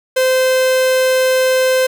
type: tone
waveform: 45% pulse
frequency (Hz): 517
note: C5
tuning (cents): -21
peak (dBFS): -11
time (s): 0.16-1.87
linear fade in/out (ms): 10
effects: none